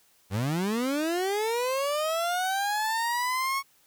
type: linear sweep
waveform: 30% pulse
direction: up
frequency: 88.8 to 1108.7 Hz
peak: -23 dBFS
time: 0.3-3.63 s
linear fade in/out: 50 ms
effects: white hiss -63 dBFS RMS until 3.86 s